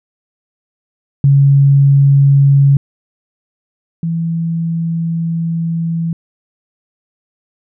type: tone pair in turn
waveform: sine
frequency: 139.4 / 165.78 Hz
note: C#3 / E3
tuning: +10 / +10 cents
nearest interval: minor third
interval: 300 cents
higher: second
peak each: -5 / -14 dBFS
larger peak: first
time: 1.24-2.77 / 4.03-6.13 s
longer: second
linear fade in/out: 2 ms
effects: none